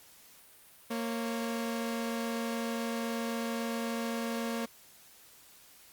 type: tone pair together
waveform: sawtooth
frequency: 230.9 / 549.2 Hz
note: A#3 / C#5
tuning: -16 / -16 cents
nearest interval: octave + minor third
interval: 1500 cents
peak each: -29 / -36 dBFS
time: 0.9-4.66 s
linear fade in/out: 10 ms
effects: white hiss -57 dBFS RMS until 5.92 s + Opus 48 kbps